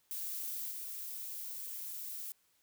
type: noise with level steps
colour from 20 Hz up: violet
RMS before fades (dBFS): -40 / -43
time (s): 0.11-2.32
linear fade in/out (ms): 0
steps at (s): 0.71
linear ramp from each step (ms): 5
effects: white hiss -73 dBFS RMS until 2.62 s